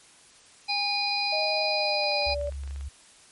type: harmonic tone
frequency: 817 Hz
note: G#5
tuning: 29 cents flat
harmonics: 1 / 3 / 5 / 6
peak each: -30 / -30 / -30 / -30 dBFS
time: 0.68-2.35 s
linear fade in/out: 20 ms
type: tone with pitch glide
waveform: sine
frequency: 624 to 578.9 Hz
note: D#5 to D5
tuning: +5 to -25 cents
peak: -28 dBFS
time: 1.32-2.5 s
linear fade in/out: 10 ms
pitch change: -130 cents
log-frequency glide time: 1.64-2.34 s
type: clicks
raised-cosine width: 0.3 ms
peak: -33 dBFS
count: 12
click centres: 2.037 / 2.118 / 2.223 / 2.302 / 2.413 / 2.473 / 2.523 / 2.636 / 2.676 / 2.709 / 2.761 / 2.81 s
type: tone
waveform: sine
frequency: 69.2 Hz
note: C#2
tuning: 2 cents flat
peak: -32 dBFS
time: 2.26-2.89 s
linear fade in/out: 10 ms
effects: white hiss -54 dBFS RMS until 3.31 s + MP3 48 kbps